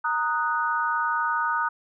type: chord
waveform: sine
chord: D# minor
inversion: second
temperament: equal with one note detuned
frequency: 928 / 1244.5 / 1480 Hz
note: A#5 / D#6 / F#6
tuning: -8 / 0 / 0 cents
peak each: -27 / -26 / -27 dBFS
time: 0.04-1.69 s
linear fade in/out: 10 ms
effects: none